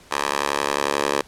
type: tone with high-pass filter sweep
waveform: 10% pulse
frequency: 71.2 Hz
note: C#2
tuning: 47 cents sharp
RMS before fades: -23 dBFS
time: 0.11-1.22 s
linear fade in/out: 5 ms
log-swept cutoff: 820 to 530 Hz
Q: 1.3
effects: pink hiss -49 dBFS RMS until 1.27 s + low-pass 10000 Hz 12 dB/octave